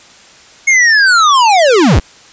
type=linear sweep; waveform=square; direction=down; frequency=2187 to 32.7 Hz; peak=-6 dBFS; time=0.67-2 s; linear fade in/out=10 ms; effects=white hiss -40 dBFS RMS until 2.32 s + resampled to 16000 Hz